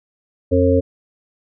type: harmonic tone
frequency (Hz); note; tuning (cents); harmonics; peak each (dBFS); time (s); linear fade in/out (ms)
90; F#2; -47; 1 / 3 / 5 / 6; -17 / -17 / -17 / -17; 0.51-0.81; 20
effects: none